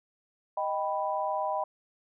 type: chord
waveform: sine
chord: Eb augmented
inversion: none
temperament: equal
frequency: 622.3 / 784 / 987.8 Hz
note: Eb5 / G5 / B5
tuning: 0 / 0 / 0 cents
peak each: -32 dBFS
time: 0.57-1.64 s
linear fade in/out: 5 ms
effects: none